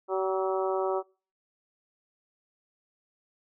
harmonic tone with a mistuned harmonic, 190 Hz, F#3, 46 cents sharp, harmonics 2 / 3 / 4 / 5 / 6 / 7, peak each -28 / -32 / -34 / -36 / -38 / -39 dBFS, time 0.08-1.03 s, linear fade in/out 50 ms, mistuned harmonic 7, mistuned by -33 cents, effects noise-tail reverb RT60 0.4 s tail -26 dB re dry

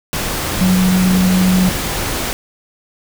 sine tone in noise, 184.7 Hz, F#3, 3 cents flat, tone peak -10 dBFS, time 0.61-1.69 s, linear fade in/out 0 ms, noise pink, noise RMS -20 dBFS, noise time 0.13-2.33 s, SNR +7 dB, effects none

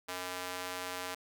square tone with high-pass filter, 91 Hz, F#2, 28 cents flat, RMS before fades -40 dBFS, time 0.08-1.15 s, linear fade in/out 10 ms, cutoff 680 Hz, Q 0.62, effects none

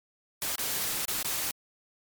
white noise with dropouts, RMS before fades -31 dBFS, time 0.42-1.51 s, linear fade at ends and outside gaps 0 ms, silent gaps 0.556-0.582 / 1.052-1.082 / 1.227-1.246 s, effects MP3 96 kbps

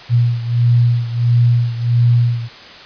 sine beating tone pair, 119.1 / 120.6 Hz, A#2 / B2, +38 / -41 cents, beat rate 1.5 Hz, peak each -12 / -16 dBFS, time 0.09-2.49 s, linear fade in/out 50 ms, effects white hiss -36 dBFS RMS until 2.85 s + resampled to 11025 Hz

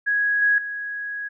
sine tone with level steps, 1661.2 Hz, G#6, in tune, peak -18 / -15 / -27 dBFS, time 0.06-1.29 s, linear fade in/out 20 ms, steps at 0.42 / 0.58 s, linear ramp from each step 2 ms, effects none

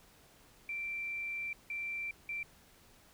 sine tone bursts at uneven times, 2349 Hz, D7, in tune, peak -36 dBFS, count 3, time 0.69-1.53 / 1.7-2.11 / 2.29-2.43 s, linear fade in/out 2 ms, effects pink hiss -62 dBFS RMS until 3.13 s

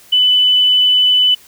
sine tone, 2996 Hz, F#7, 21 cents sharp, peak -8 dBFS, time 0.12-1.35 s, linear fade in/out 10 ms, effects white hiss -44 dBFS RMS until 1.47 s

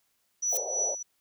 sine tone with tremolo, 5910 Hz, F#8, 3 cents flat, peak -24 dBFS, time 0.42-1.03 s, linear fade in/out 10 ms, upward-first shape triangle, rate 3.1 Hz, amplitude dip 80%
violet noise with exponential growth, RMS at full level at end -28 dBFS, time 0.45-0.57 s, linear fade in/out 0 ms, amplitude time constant 24 ms
pink band-pass noise, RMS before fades -37 dBFS, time 0.52-0.95 s, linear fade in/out 5 ms, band 470 to 700 Hz, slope 48 dB/octave
effects white hiss -73 dBFS RMS until 1.2 s

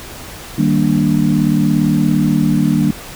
sine chord, Eb major seventh, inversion none, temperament equal, 155.56 / 196 / 233.1 / 293.7 Hz, Eb3 / G3 / Bb3 / D4, 0 / 0 / 0 / 0 cents, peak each -16 / -16 / -16 / -17 dBFS, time 0.58-2.91 s, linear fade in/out 5 ms, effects pink hiss -32 dBFS RMS until 3.15 s

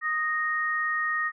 sine tone pair together, 1244 / 1861.6 Hz, D#6 / A#6, -1 / -3 cents, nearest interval perfect fifth, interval 698 cents, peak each -29 / -26 dBFS, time 0.01-1.32 s, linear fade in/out 50 ms, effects none

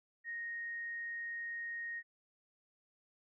sine tone, 1864.7 Hz, A#6, in tune, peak -39 dBFS, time 0.24-2.03 s, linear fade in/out 50 ms, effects none

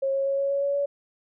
sine tone with pitch steps, 542 / 546.1 / 550.2 / 554.3 / 558.5 / 562.7 / 567 Hz, C#5 / C#5 / C#5 / C#5 / C#5 / C#5 / C#5, -39 / -26 / -13 / 0 / +13 / +26 / +39 cents, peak -22 dBFS, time 0.02-0.86 s, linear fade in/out 10 ms, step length 120 ms, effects none

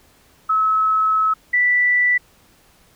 sine tone pair in turn, 1292 / 1970.7 Hz, E6 / B6, -35 / -4 cents, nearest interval perfect fifth, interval 731 cents, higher second, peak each -14 / -13 dBFS, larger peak second, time 0.49-1.34 / 1.53-2.18 s, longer first, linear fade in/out 10 ms, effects pink hiss -54 dBFS RMS until 2.95 s

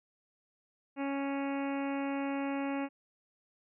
harmonic tone, 277.2 Hz, C#4, in tune, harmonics 1 / 2 / 3 / 4 / 5 / 6 / 7 / 8 / 9 / 10, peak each -33 / -40 / -41 / -47 / -49 / -51 / -51 / -49 / -50 / -52 dBFS, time 0.96-2.89 s, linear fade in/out 50 ms, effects none

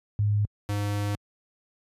sine / square tone pair in turn, 103.83 / 102.64 Hz, G#2 / G#2, 0 / -20 cents, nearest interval unison, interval 20 cents, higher first, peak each -20 / -26 dBFS, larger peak first, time 0.19-0.45 / 0.69-1.15 s, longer second, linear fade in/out 0 ms, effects high-pass 60 Hz 12 dB/octave + resampled to 32000 Hz

